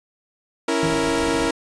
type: chord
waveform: sawtooth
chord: A# diminished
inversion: first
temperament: equal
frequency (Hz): 277.2 / 329.6 / 466.2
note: C#4 / E4 / A#4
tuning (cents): 0 / 0 / 0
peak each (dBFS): -21 / -19 / -19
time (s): 0.68-1.51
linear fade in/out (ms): 5
type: tone with exponential decay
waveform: triangle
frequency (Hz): 160.3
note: E3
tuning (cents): -48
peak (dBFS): -19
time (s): 0.83-1.29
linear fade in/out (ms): 0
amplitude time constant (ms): 98
type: band-stop noise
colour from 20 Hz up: pink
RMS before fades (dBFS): -32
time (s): 0.84-1.5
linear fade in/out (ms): 20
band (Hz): 780 to 8800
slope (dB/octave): 48
effects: resampled to 22050 Hz